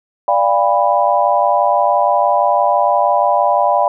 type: chord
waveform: sine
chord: G dominant seventh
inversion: second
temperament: equal with one note detuned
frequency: 587.3 / 698.5 / 804.6 / 987.8 Hz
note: D5 / F5 / G5 / B5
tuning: 0 / 0 / +45 / 0 cents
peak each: -16 dBFS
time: 0.28-3.88 s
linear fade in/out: 2 ms
effects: none